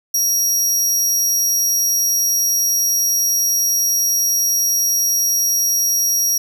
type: tone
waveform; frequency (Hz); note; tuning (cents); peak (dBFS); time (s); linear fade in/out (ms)
sawtooth; 5670; F8; +25; -12; 0.14-6.38; 5
effects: none